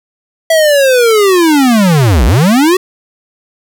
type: linear two-way sweep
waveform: square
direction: down then up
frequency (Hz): 659.3 to 51 to 383.4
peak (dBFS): -6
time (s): 0.5-2.77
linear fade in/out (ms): 5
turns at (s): 2.25
effects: none